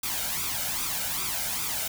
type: noise with flanger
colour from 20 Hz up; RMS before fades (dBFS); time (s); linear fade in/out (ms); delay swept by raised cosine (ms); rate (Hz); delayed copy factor
white; -30; 0.03-1.88; 5; 0.83 to 1.37; 2.5; +0.65
effects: none